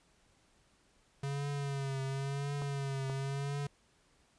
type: tone with vibrato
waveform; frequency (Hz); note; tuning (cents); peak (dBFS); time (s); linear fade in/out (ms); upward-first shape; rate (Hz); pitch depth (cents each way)
square; 138.59; C#3; 0; -35; 1.23-3.67; 5; triangle; 0.95; 59
type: clicks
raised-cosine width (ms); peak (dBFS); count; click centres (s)
1; -29; 2; 2.62 / 3.098
effects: pink hiss -69 dBFS RMS until 4.38 s + resampled to 22050 Hz